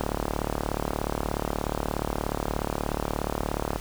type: click train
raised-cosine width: 1 ms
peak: -12 dBFS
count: 139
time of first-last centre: 0.01-3.76 s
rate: 36.8 Hz
effects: added 50 Hz sine -36 dBFS peak until 3.8 s + pink hiss -41 dBFS RMS until 3.8 s